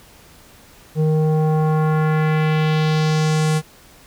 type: tone with low-pass filter sweep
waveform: square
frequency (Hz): 155.56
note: D#3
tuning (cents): 0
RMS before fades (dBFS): -17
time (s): 0.95-3.62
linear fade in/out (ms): 50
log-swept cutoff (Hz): 410 to 10000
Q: 1.5
effects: pink hiss -47 dBFS RMS until 4.06 s